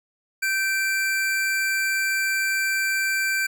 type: tone pair together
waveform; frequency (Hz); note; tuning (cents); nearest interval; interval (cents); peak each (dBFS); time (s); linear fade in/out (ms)
square; 1551.6 / 2349; G6 / D7; -18 / 0; perfect fifth; 718; -24 / -26; 0.42-3.47; 10
effects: none